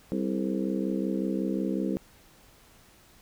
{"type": "harmonic tone with a mistuned harmonic", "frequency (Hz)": 65.41, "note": "C2", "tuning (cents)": 0, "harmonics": [3, 4, 5, 6, 7, 8], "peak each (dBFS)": [-30, -32, -32, -38, -38, -39], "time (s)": [0.12, 1.97], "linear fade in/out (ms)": 0, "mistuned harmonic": 6, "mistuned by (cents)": 82, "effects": ["pink hiss -57 dBFS RMS until 3.21 s"]}